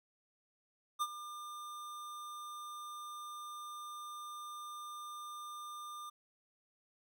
square tone with ADSR envelope, 1200 Hz, D6, 37 cents sharp, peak -31 dBFS, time 0.99-6.1 s, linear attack 28 ms, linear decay 47 ms, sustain -14 dB, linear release 10 ms, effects none

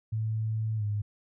sine tone with pitch glide, 110 to 104.01 Hz, A2 to G#2, 0 to +3 cents, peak -27 dBFS, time 0.12-1.02 s, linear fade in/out 10 ms, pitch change -97 cents, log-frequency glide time 0.77-0.83 s, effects none

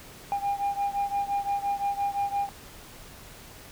sine beating tone pair, 802 / 807.8 Hz, G5 / G#5, +39 / -48 cents, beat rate 5.8 Hz, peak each -26 / -28 dBFS, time 0.32-2.49 s, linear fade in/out 0 ms, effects tanh soft clip ceiling -22 dBFS + pink hiss -47 dBFS RMS until 3.71 s

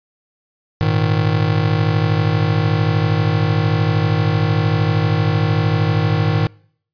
square chord, Ab suspended second, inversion none, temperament just, 103.83 / 116.8 / 155.74 Hz, Ab2 / Bb2 / Eb3, 0 / +4 / +2 cents, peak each -19 / -22 / -18 dBFS, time 0.81-6.47 s, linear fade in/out 0 ms, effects noise-tail reverb RT60 0.6 s tail -26 dB re dry + resampled to 11025 Hz

